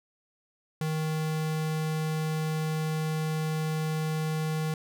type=tone; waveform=square; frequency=156.7 Hz; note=D#3; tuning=13 cents sharp; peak=-28 dBFS; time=0.81-4.74 s; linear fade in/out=2 ms; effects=none